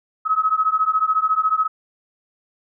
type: beating tone pair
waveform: sine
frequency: 1273 / 1287 Hz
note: D#6 / E6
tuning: +39 / -42 cents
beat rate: 14 Hz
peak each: -19 dBFS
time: 0.25-1.68 s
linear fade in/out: 20 ms
effects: none